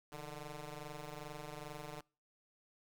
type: ring-modulated tone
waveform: 10% pulse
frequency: 150.1 Hz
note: D3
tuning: 38 cents sharp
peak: -34 dBFS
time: 0.12-2.01 s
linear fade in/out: 2 ms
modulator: 289 Hz
effects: noise-tail reverb RT60 0.4 s tail -26 dB re dry